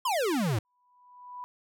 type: exponential sweep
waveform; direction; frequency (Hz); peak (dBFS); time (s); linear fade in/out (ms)
square; down; 1087 to 98.8; -26; 0.05-0.59; 5
type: tone with exponential growth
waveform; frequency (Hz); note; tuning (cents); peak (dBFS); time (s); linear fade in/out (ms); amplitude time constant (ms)
sine; 987.8; B5; 0; -35; 0.65-1.44; 0; 170
effects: none